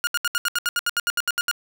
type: tone bursts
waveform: sawtooth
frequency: 1428 Hz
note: F6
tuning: 38 cents sharp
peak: -16 dBFS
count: 15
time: 0.04-1.513 s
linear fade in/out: 0 ms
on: 31 ms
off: 72 ms
effects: none